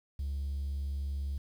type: tone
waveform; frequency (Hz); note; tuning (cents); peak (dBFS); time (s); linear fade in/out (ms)
triangle; 69.9; C#2; +15; -29; 0.19-1.38; 5
effects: tanh soft clip ceiling -28 dBFS + 10-bit